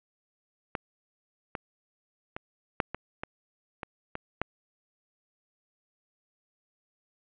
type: clicks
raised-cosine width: 0.5 ms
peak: -15 / -18 / -20 / -9 / -18 / -19 / -20 / -19 / -12 dBFS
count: 9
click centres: 0.752 / 1.552 / 2.365 / 2.802 / 2.946 / 3.235 / 3.832 / 4.154 / 4.416 s
effects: resampled to 8000 Hz + 8-bit